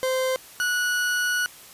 40% pulse tone pair in turn, 519 / 1468 Hz, C5 / F#6, -14 / -14 cents, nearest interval octave + tritone, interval 1800 cents, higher second, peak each -21 dBFS, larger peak neither, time 0.03-0.36 / 0.6-1.46 s, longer second, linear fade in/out 0 ms, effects white hiss -46 dBFS RMS until 1.73 s + resampled to 32000 Hz

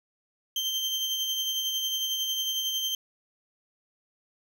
35% pulse tone with tremolo, 3136 Hz, G7, in tune, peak -24 dBFS, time 0.56-2.95 s, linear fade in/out 2 ms, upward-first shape sine, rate 11 Hz, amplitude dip 35%, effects none

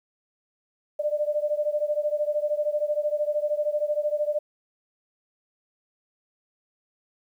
sine beating tone pair, 592 / 605 Hz, D5 / D#5, +14 / -49 cents, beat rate 13 Hz, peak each -25 / -27 dBFS, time 0.99-4.39 s, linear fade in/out 10 ms, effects 10-bit

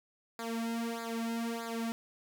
sawtooth tone with flanger, 230.2 Hz, A#3, 22 cents flat, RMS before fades -36 dBFS, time 0.39-1.92 s, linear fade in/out 0 ms, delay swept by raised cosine 0.34 to 2.64 ms, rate 1.6 Hz, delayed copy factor -1, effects none

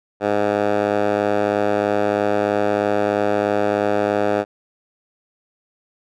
10% pulse tone with band-pass filter, 103.1 Hz, G#2, 12 cents flat, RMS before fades -19 dBFS, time 0.2-4.45 s, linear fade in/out 50 ms, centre 700 Hz, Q 1.1, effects none

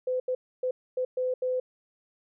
sine tone bursts at uneven times, 508 Hz, B4, 49 cents sharp, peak -25 dBFS, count 6, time 0.07-0.2 / 0.28-0.35 / 0.63-0.71 / 0.97-1.05 / 1.17-1.34 / 1.42-1.6 s, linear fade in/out 5 ms, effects none

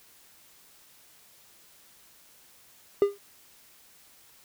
triangle tone with exponential decay, 403.1 Hz, G4, 48 cents sharp, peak -12 dBFS, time 3.02-3.18 s, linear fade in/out 1 ms, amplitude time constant 33 ms, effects white hiss -57 dBFS RMS until 4.44 s

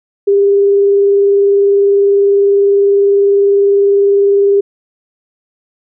sine tone with vibrato, 400 Hz, G4, 35 cents sharp, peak -6 dBFS, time 0.27-4.61 s, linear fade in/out 10 ms, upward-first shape sine, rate 20 Hz, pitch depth 22 cents each way, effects none

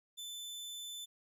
sawtooth tone with vibrato, 3520 Hz, A7, in tune, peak -40 dBFS, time 0.17-1.06 s, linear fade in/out 20 ms, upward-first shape sine, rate 20 Hz, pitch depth 10 cents each way, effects 13-bit

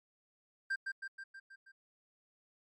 triangle tone with echo, 1581 Hz, G6, 14 cents sharp, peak -30 dBFS, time 0.7-0.76 s, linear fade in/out 10 ms, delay 160 ms, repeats 6, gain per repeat -4 dB, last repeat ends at 1.72 s, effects MP3 48 kbps

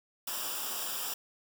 white noise with comb filter, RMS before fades -36 dBFS, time 0.27-1.14 s, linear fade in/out 5 ms, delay 0.47 ms, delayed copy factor -0.75, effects none

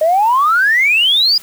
sine exponential sweep, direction up, 608 to 5000 Hz, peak -8 dBFS, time 0.01-1.38 s, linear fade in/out 5 ms, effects tanh soft clip ceiling -4 dBFS + white hiss -38 dBFS RMS until 1.42 s

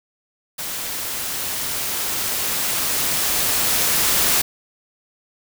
white noise with level ramp, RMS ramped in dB -28 to -17 dBFS, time 0.58-4.42 s, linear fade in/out 10 ms, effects none

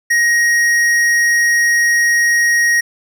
sine tone with tanh clipping, 1881 Hz, A#6, 15 cents sharp, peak -12 dBFS, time 0.1-2.81 s, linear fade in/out 10 ms, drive 14 dB, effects none

